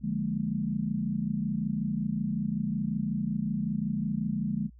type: chord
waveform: sine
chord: Bb dominant seventh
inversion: first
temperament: equal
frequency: 146.83 / 174.61 / 207.7 / 233.1 Hz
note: D3 / F3 / Ab3 / Bb3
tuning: 0 / 0 / 0 / 0 cents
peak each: -35 / -34 / -30 / -35 dBFS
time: 0.01-4.7 s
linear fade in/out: 50 ms
effects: added 60 Hz sine -50 dBFS peak until 4.79 s